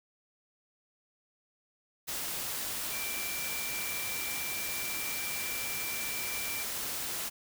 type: tone in noise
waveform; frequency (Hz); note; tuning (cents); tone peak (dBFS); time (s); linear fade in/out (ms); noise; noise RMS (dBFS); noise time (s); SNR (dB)
sine; 2349; D7; 0; -39; 2.91-6.64; 20; white; -36; 2.07-7.3; -6
effects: none